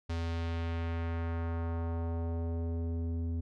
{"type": "tone with low-pass filter sweep", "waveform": "square", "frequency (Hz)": 83.5, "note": "E2", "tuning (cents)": 23, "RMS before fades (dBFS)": -34, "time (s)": [0.09, 3.41], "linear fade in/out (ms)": 10, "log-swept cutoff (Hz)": [5200, 250], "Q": 1.1, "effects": []}